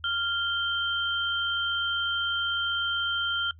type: tone pair together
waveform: sine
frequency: 1396.9 / 3136 Hz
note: F6 / G7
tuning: 0 / 0 cents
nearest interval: octave + major second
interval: 1400 cents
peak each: -28 dBFS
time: 0.04-3.51 s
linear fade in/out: 2 ms
effects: noise-tail reverb RT60 0.1 s tail -21 dB re dry + added 81 Hz sine -48 dBFS peak until 3.59 s